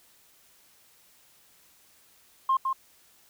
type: tone with echo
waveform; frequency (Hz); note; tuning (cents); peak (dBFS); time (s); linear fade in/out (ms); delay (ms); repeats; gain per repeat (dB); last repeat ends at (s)
sine; 1062; C6; +25; -19; 2.49-2.57; 5; 160; 1; -5; 2.73
effects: tanh soft clip ceiling -16 dBFS + white hiss -60 dBFS RMS until 3.29 s